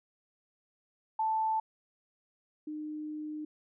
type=tone pair in turn; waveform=sine; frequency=880 / 304.5 Hz; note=A5 / D#4; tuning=0 / -37 cents; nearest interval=octave + tritone; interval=1837 cents; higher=first; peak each=-27 / -36 dBFS; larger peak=first; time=1.19-1.6 / 2.67-3.45 s; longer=second; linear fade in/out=5 ms; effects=none